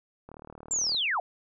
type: click train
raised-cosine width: 1 ms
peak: -31 dBFS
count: 26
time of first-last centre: 0.29-0.946 s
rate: 38.1 Hz
type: linear sweep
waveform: sine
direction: down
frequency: 7460 to 622.3 Hz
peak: -25 dBFS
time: 0.71-1.2 s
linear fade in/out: 2 ms
effects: none